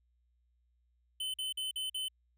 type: tone bursts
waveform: square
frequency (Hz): 3044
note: F#7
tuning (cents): +48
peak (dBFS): -35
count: 5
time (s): 1.2-2.084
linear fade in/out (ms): 5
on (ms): 140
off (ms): 46
effects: added 60 Hz sine -70 dBFS peak until 2.37 s